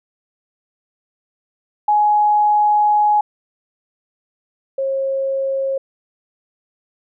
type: tone pair in turn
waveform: sine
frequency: 838 / 539.9 Hz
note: G#5 / C#5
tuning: +15 / -46 cents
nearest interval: minor sixth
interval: 761 cents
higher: first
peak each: -11 / -17 dBFS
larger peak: first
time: 1.88-3.21 / 4.78-5.78 s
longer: first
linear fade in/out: 5 ms
effects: none